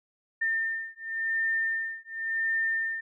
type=beating tone pair; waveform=sine; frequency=1805 / 1805.92 Hz; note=A6 / A6; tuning=+44 / +45 cents; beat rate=0.92 Hz; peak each=-30 dBFS; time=0.41-3.01 s; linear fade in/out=10 ms; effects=none